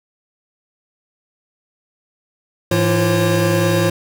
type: tone cluster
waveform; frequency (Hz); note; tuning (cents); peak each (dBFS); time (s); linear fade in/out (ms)
square; 106.3 / 167.8 / 344.1 / 541; G#2 / E3 / F4 / C#5; +41 / +31 / -26 / -42; -20; 2.71-3.9; 5
effects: none